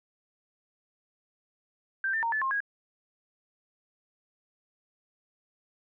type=tone with pitch steps; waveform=sine; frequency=1570 / 1791 / 923 / 1738 / 1065 / 1645 Hz; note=G6 / A6 / A#5 / A6 / C6 / G#6; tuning=+2 / +30 / -17 / -22 / +30 / -17 cents; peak=-26 dBFS; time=2.04-2.604 s; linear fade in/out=2 ms; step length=94 ms; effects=none